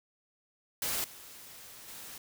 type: noise with level steps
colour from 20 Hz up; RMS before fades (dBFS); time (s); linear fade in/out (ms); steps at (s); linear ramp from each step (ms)
white; -33 / -50 / -46; 0.82-2.18; 2; 1.04 / 1.88; 2
effects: none